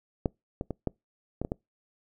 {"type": "clicks", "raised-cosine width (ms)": 2, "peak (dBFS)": [-12, -18, -19, -14, -17, -18, -16], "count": 7, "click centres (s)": [0.258, 0.611, 0.707, 0.873, 1.416, 1.449, 1.519], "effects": ["noise-tail reverb RT60 0.2 s tail -26 dB re dry"]}